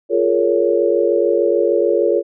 sine chord, Bb minor seventh, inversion second, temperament just, 349.6 / 419.5 / 466.2 / 559.4 Hz, F4 / Ab4 / Bb4 / Db5, +2 / +17 / 0 / +16 cents, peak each -18 dBFS, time 0.09-2.23 s, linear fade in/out 50 ms, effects none

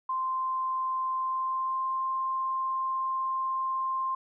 sine tone with pitch glide, 1043 to 1052.7 Hz, C6 to C6, -6 to +10 cents, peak -27 dBFS, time 0.09-4.15 s, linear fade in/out 5 ms, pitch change +16 cents, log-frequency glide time 1.15-2.08 s, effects none

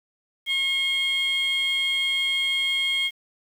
sine tone pair together, 2159 / 3235 Hz, C#7 / G#7, -46 / -46 cents, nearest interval perfect fifth, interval 700 cents, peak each -23 / -21 dBFS, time 0.46-3.11 s, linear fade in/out 50 ms, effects tanh soft clip ceiling -18 dBFS + 8-bit

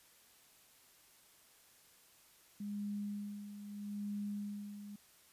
sine tone with tremolo, 204.9 Hz, G#3, 23 cents flat, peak -37 dBFS, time 2.6-4.96 s, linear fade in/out 5 ms, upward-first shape sine, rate 0.78 Hz, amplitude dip 65%, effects white hiss -65 dBFS RMS until 5.32 s + resampled to 32000 Hz

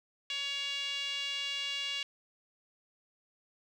5% pulse tone with band-pass filter, 562 Hz, C#5, 24 cents sharp, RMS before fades -36 dBFS, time 0.3-2.03 s, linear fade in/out 2 ms, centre 2900 Hz, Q 3.3, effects none

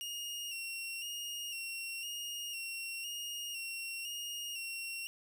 sawtooth tone with vibrato, 2794 Hz, F7, in tune, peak -36 dBFS, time 0.01-5.07 s, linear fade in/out 0 ms, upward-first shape square, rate 0.99 Hz, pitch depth 37 cents each way, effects none

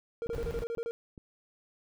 triangle tone bursts, 464.7 Hz, A#4, 5 cents flat, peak -30 dBFS, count 9, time 0.22-0.91 s, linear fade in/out 0 ms, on 50 ms, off 30 ms
clicks, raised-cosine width 3 ms, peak -34 dBFS, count 6, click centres 0.262 / 0.294 / 0.396 / 0.588 / 0.774 / 1.178 s
brown noise, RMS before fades -38 dBFS, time 0.33-0.64 s, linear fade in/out 2 ms
effects none

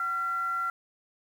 sine tone with frequency modulation, 1372 Hz, F6, 31 cents flat, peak -27 dBFS, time 0-0.7 s, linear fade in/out 2 ms, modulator 618 Hz, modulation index 0.26, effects 9-bit

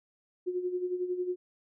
sine tone with tremolo, 361.3 Hz, F#4, 41 cents flat, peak -27 dBFS, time 0.46-1.36 s, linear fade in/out 20 ms, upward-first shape sine, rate 11 Hz, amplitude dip 65%, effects none

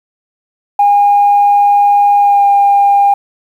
sine tone with pitch glide, 814 to 804.2 Hz, G#5 to G5, -35 to +44 cents, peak -4 dBFS, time 0.79-3.14 s, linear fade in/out 5 ms, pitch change -21 cents, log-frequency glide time 2.18-2.45 s, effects tanh soft clip ceiling -1 dBFS + 7-bit

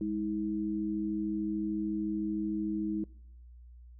sine tone pair together, 206 / 319.5 Hz, G#3 / D#4, -14 / +46 cents, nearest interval minor sixth, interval 760 cents, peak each -34 / -32 dBFS, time 0.01-3.04 s, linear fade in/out 2 ms, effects noise-tail reverb RT60 0.8 s tail -24 dB re dry + added 60 Hz sine -49 dBFS peak until 3.99 s

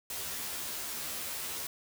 white noise with comb filter, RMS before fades -38 dBFS, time 0.1-1.67 s, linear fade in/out 2 ms, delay 13 ms, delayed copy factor +1, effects none

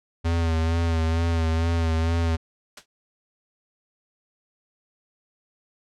square tone with vibrato, 82.41 Hz, E2, in tune, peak -21 dBFS, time 0.24-2.37 s, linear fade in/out 20 ms, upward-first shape sine, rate 2.2 Hz, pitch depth 38 cents each way
white noise with exponential decay, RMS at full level -32 dBFS, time 2.77-2.86 s, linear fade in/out 5 ms, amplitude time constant 19 ms
effects low-pass 6000 Hz 12 dB/octave

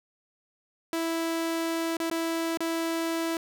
sawtooth tone with dropouts, 329.6 Hz, E4, in tune, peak -23 dBFS, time 0.93-3.37 s, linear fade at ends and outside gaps 1 ms, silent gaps 1.969-2.001 / 2.1-2.112 / 2.573-2.605 s, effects none

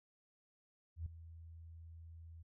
sine tone with ADSR envelope, 82.41 Hz, E2, in tune, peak -37 dBFS, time 0.96-2.43 s, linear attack 100 ms, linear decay 5 ms, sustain -14 dB, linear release 13 ms, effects none

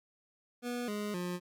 25% pulse tone with pitch steps, 243.2 / 208.1 / 178.03 Hz, B3 / G#3 / F3, -26 / +4 / +34 cents, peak -31 dBFS, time 0.62-1.4 s, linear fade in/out 50 ms, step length 260 ms, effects none

